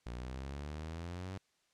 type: exponential sweep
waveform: sawtooth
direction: up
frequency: 58.27 to 96.8 Hz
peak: -37 dBFS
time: 0.06-1.38 s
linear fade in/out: 5 ms
effects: white hiss -75 dBFS RMS until 1.73 s + low-pass 7000 Hz 12 dB/octave